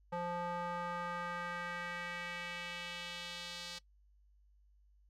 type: tone with band-pass filter sweep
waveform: square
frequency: 174.61 Hz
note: F3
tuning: in tune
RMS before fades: -42 dBFS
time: 0.12-3.79 s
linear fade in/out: 10 ms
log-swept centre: 780 to 4400 Hz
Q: 1.8
effects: noise-tail reverb RT60 0.1 s tail -20 dB re dry + added 50 Hz sine -64 dBFS peak until 5.09 s